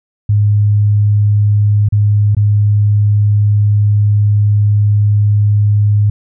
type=tone with dropouts; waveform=sine; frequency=103.83 Hz; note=G#2; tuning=in tune; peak=-7 dBFS; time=0.29-6.1 s; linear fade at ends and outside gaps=5 ms; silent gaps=1.888-1.923 / 2.349-2.367 s; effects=none